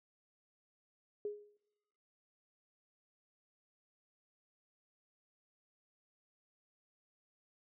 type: tone with exponential decay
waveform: sine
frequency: 415.3 Hz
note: G#4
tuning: in tune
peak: -34 dBFS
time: 1.25-1.57 s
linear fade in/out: 2 ms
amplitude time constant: 69 ms
effects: noise-tail reverb RT60 0.9 s tail -22 dB re dry